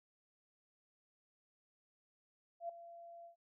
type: tone with ADSR envelope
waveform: sine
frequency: 682 Hz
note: F5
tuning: 41 cents flat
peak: -37 dBFS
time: 2.6-3.36 s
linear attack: 91 ms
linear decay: 5 ms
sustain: -14 dB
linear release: 110 ms
effects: none